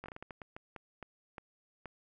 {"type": "slowing click train", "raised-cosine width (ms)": 0.5, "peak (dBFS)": -29, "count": 13, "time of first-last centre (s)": [0.04, 1.857], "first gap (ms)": 19, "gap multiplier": 1.34, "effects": []}